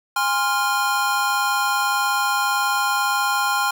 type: chord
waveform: square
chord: F minor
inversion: first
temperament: equal with one note detuned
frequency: 817.8 / 1046.5 / 1396.9 Hz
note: Ab5 / C6 / F6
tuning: -27 / 0 / 0 cents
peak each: -24 / -24 / -23 dBFS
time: 0.16-3.71 s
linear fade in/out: 5 ms
effects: 8-bit